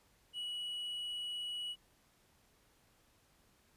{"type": "tone", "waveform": "triangle", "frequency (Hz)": 2929, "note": "F#7", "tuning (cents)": -18, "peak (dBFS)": -37, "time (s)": [0.33, 1.76], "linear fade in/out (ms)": 50, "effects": ["pink hiss -70 dBFS RMS until 3.76 s", "resampled to 32000 Hz"]}